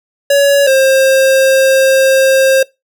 square tone pair in turn, 563 / 532.6 Hz, C#5 / C5, +27 / +31 cents, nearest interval minor second, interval 96 cents, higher first, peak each -7 dBFS, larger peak neither, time 0.3-0.67 / 0.67-2.63 s, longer second, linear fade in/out 5 ms, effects noise-tail reverb RT60 0.2 s tail -22 dB re dry

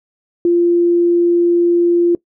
sine tone, 345.7 Hz, F4, 18 cents flat, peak -9 dBFS, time 0.45-2.15 s, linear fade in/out 2 ms, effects noise-tail reverb RT60 0.1 s tail -21 dB re dry

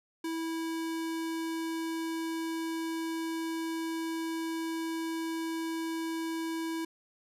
square tone, 326.9 Hz, E4, 14 cents flat, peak -33 dBFS, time 0.24-6.85 s, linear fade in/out 5 ms, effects resampled to 32000 Hz

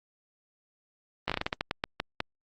slowing click train, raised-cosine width 0.3 ms, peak -12 dBFS, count 13, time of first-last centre 1.28-2.204 s, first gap 16 ms, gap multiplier 1.26, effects Opus 32 kbps

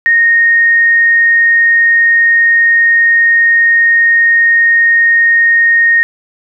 sine tone, 1855 Hz, A#6, 9 cents flat, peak -5 dBFS, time 0.06-6.03 s, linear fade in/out 0 ms, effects none

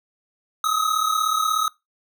square tone pair together, 1250.4 / 1287 Hz, D#6 / E6, +8 / -42 cents, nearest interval unison, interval 50 cents, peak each -23 dBFS, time 0.64-1.68 s, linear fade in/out 2 ms, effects noise-tail reverb RT60 0.2 s tail -21 dB re dry

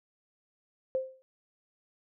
sine tone with exponential decay, 523.3 Hz, C5, in tune, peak -24 dBFS, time 0.95-1.22 s, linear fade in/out 0 ms, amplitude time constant 58 ms, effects none

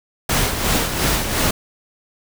pink noise with tremolo, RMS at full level -17 dBFS, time 0.29-1.51 s, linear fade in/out 5 ms, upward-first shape sine, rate 2.8 Hz, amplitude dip 55%, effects none

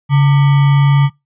sine tone with sample-and-hold, 140.7 Hz, C#3, 26 cents sharp, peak -6 dBFS, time 0.09-1.1 s, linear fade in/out 50 ms, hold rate 1050 Hz, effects noise-tail reverb RT60 0.2 s tail -23 dB re dry + resampled to 8000 Hz

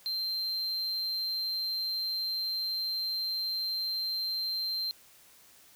triangle tone, 4144 Hz, C8, 17 cents flat, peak -29 dBFS, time 0.06-4.91 s, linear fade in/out 0 ms, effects white hiss -58 dBFS RMS until 5.75 s

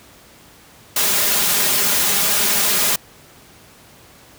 white noise with comb filter, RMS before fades -17 dBFS, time 0.96-2.96 s, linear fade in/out 5 ms, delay 4.9 ms, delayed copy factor +0.7, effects pink hiss -46 dBFS RMS until 4.38 s + high-pass 60 Hz 12 dB/octave

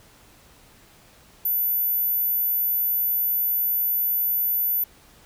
sine tone, 14010 Hz, A9, 9 cents flat, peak -19 dBFS, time 1.45-4.84 s, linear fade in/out 5 ms, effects tanh soft clip ceiling -16 dBFS + pink hiss -53 dBFS RMS until 5.25 s

